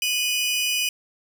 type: tone pair together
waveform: sawtooth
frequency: 2479 / 2960 Hz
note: D#7 / F#7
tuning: -7 / 0 cents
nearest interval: minor third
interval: 307 cents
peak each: -21 dBFS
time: 0.02-0.89 s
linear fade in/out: 2 ms
effects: none